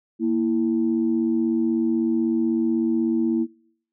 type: tone pair together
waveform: sine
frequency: 233.1 / 329.3 Hz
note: A#3 / E4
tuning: 0 / -2 cents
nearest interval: tritone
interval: 598 cents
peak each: -21 dBFS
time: 0.19-3.47 s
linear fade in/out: 50 ms
effects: noise-tail reverb RT60 0.7 s tail -26 dB re dry + tanh soft clip ceiling -11 dBFS